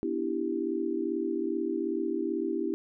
sine chord, E minor seventh, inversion second, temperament equal, 246.9 / 293.7 / 329.6 / 392 Hz, B3 / D4 / E4 / G4, 0 / 0 / 0 / 0 cents, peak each -36 / -35 / -31 / -33 dBFS, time 0.03-2.74 s, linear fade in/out 0 ms, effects none

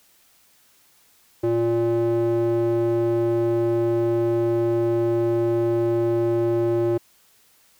square tone with band-pass filter, 116.54 Hz, A#2, in tune, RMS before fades -21 dBFS, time 1.43-6.98 s, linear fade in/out 10 ms, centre 410 Hz, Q 4.1, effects white hiss -58 dBFS RMS until 7.79 s

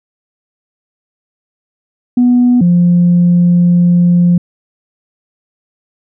sine tone pair in turn, 245.6 / 175 Hz, B3 / F3, -9 / +4 cents, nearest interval tritone, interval 587 cents, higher first, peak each -4 dBFS, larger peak neither, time 2.17-2.61 / 2.61-4.38 s, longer second, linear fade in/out 5 ms, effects tanh soft clip ceiling -2 dBFS

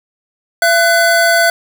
square tone pair together, 677 / 1495 Hz, E5 / F#6, +46 / +17 cents, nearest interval octave + major second, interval 1371 cents, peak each -12 dBFS, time 0.62-1.5 s, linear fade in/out 2 ms, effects none

